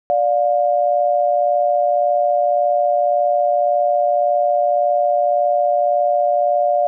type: tone pair together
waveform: sine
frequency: 587.3 / 709.1 Hz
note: D5 / F5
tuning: 0 / +26 cents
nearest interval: minor third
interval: 326 cents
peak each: -16 dBFS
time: 0.1-6.87 s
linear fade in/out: 0 ms
effects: none